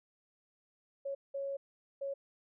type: tone bursts at uneven times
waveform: sine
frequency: 553 Hz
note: C#5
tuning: 4 cents flat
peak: -35 dBFS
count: 3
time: 1.05-1.15 / 1.34-1.57 / 2.01-2.14 s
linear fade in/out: 10 ms
effects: none